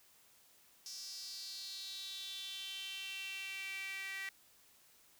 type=tone with high-pass filter sweep; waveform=sawtooth; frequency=387.6 Hz; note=G4; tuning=20 cents flat; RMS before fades=-45 dBFS; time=0.86-4.29 s; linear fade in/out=0 ms; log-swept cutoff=5400 to 2000 Hz; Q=5.9; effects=white hiss -66 dBFS RMS until 5.19 s